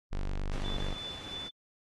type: tone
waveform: square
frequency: 24.5 Hz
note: G0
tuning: in tune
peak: -31 dBFS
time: 0.11-0.95 s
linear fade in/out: 20 ms
type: noise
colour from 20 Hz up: pink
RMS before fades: -46 dBFS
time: 0.51-1.49 s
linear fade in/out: 20 ms
type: tone with tremolo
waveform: sine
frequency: 3500 Hz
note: A7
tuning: 10 cents flat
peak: -37 dBFS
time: 0.64-1.51 s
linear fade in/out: 10 ms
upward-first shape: sine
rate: 3 Hz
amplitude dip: 65%
effects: low-pass 6000 Hz 12 dB/octave + AAC 32 kbps